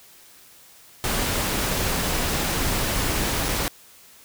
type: noise with dropouts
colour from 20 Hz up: pink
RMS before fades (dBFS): -24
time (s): 1.04-3.68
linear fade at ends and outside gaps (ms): 0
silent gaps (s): 3.484-3.488
effects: white hiss -50 dBFS RMS until 4.24 s